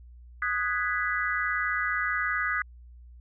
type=chord; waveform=sine; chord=G# minor seventh; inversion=second; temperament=equal with one note detuned; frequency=1244.5 / 1480 / 1661.2 / 1982.4 Hz; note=D#6 / F#6 / G#6 / B6; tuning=0 / 0 / 0 / +6 cents; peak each=-31 dBFS; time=0.42-2.62 s; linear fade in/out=2 ms; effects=added 60 Hz sine -46 dBFS peak until 3.2 s